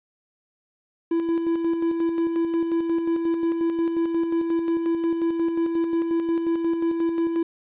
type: tone with tremolo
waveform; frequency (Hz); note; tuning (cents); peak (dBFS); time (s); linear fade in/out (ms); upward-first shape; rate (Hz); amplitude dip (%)
triangle; 333.4; E4; +20; -17; 1.11-7.43; 5; square; 5.6; 40
effects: resampled to 8000 Hz + 9-bit